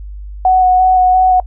sine tone with vibrato, 740 Hz, F#5, in tune, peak -6 dBFS, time 0.45-1.4 s, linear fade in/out 2 ms, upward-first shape square, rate 2.9 Hz, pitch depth 11 cents each way, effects noise-tail reverb RT60 0.1 s tail -23 dB re dry + added 50 Hz sine -25 dBFS peak until 1.46 s

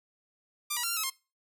5% pulse tone with pitch steps, 1188 / 965 / 1374 / 1386 / 1289 / 1061 Hz, D6 / B5 / F6 / F6 / E6 / C6, +20 / -40 / -29 / -14 / -39 / +24 cents, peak -18 dBFS, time 0.7-1.102 s, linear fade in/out 10 ms, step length 67 ms, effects noise-tail reverb RT60 0.3 s tail -22 dB re dry

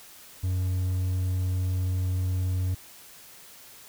triangle tone, 91.9 Hz, F#2, 11 cents flat, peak -22 dBFS, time 0.43-2.75 s, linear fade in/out 10 ms, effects white hiss -49 dBFS RMS until 3.88 s

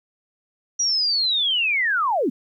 sine linear sweep, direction down, 5820 to 207.7 Hz, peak -18 dBFS, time 0.79-2.3 s, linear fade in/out 10 ms, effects 10-bit

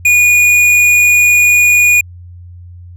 sine tone with hard clipping, 2449 Hz, D#7, 28 cents flat, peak -7 dBFS, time 0.05-2.01 s, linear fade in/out 5 ms, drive 10 dB, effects added 88 Hz sine -30 dBFS peak until 2.96 s

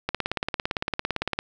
click train, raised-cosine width 0.3 ms, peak -9 dBFS, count 24, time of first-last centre 0.09-1.389 s, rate 17.7 Hz, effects none

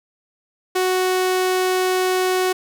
sawtooth tone, 370 Hz, F#4, in tune, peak -13 dBFS, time 0.75-2.53 s, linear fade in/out 10 ms, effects none

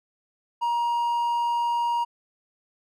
triangle tone, 946 Hz, A#5, 25 cents sharp, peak -20 dBFS, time 0.61-2.05 s, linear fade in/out 20 ms, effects none

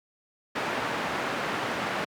white low-pass noise, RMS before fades -30 dBFS, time 0.55-2.05 s, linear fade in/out 10 ms, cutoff 1600 Hz, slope 12 dB/octave, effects high-pass 150 Hz 12 dB/octave

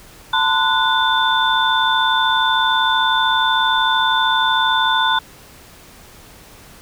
sine tone cluster, 892 / 1025 / 1469 / 3539 Hz, A5 / C6 / F#6 / A7, +23 / -36 / -13 / +9 cents, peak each -19 dBFS, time 0.33-5.19 s, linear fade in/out 5 ms, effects pink hiss -43 dBFS RMS until 6.81 s

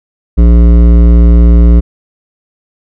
triangle tone with hard clipping, 58.27 Hz, A#1, in tune, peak -3 dBFS, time 0.37-1.81 s, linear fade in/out 20 ms, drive 17 dB, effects none

